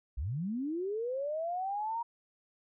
sine linear sweep, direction up, 52.3 to 948 Hz, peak -32 dBFS, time 0.17-2.03 s, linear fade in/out 10 ms, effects none

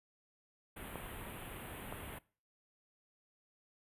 pink band-stop noise, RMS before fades -47 dBFS, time 0.76-2.19 s, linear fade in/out 10 ms, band 3300 to 9300 Hz, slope 48 dB/octave
clicks, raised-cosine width 1 ms, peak -27 dBFS, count 2, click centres 0.957 / 1.925 s
effects noise-tail reverb RT60 0.4 s tail -22 dB re dry + resampled to 32000 Hz

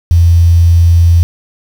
sine tone with quantisation, 85 Hz, F2, 46 cents flat, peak -3 dBFS, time 0.11-1.23 s, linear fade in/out 0 ms, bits 5, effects none

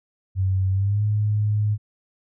sine tone with pitch glide, 94.9 to 105.3 Hz, F#2 to G#2, +44 to +24 cents, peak -18 dBFS, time 0.35-1.78 s, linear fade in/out 50 ms, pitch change +180 cents, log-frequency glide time 0.71-1.03 s, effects none

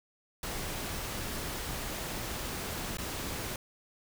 pink noise with dropouts, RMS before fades -37 dBFS, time 0.43-3.56 s, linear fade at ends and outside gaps 2 ms, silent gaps 2.971-2.984 s, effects none

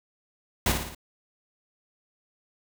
pink noise with echo, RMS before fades -23 dBFS, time 0.66-0.72 s, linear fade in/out 2 ms, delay 57 ms, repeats 4, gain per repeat -5 dB, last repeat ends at 0.948 s, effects none

